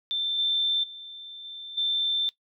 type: tone with level steps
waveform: sine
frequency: 3558 Hz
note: A7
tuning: 19 cents sharp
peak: -25 / -22 / -39 / -37 / -23 dBFS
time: 0.11-2.29 s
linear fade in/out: 0 ms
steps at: 0.38 / 0.83 / 1.44 / 1.77 s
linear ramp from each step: 10 ms
effects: noise-tail reverb RT60 0.1 s tail -18 dB re dry